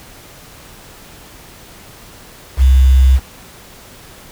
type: tone with quantisation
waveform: sine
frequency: 65.41 Hz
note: C2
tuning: in tune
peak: -5 dBFS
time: 2.57-3.2 s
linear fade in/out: 50 ms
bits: 5
effects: pink hiss -39 dBFS RMS until 4.31 s